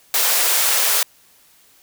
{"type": "high-pass noise", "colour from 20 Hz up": "white", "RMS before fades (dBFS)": -17, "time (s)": [0.14, 1.03], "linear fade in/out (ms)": 2, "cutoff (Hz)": 430, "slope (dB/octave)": 24, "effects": ["white hiss -53 dBFS RMS until 1.82 s"]}